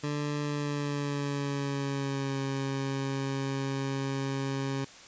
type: tone with pitch glide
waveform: 20% pulse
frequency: 146.83 to 136.21 Hz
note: D3 to C#3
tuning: 0 to -30 cents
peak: -25 dBFS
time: 0.03-4.85 s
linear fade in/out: 10 ms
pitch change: -130 cents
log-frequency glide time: 0.43-2.39 s
effects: white hiss -50 dBFS RMS until 5.07 s + resampled to 16000 Hz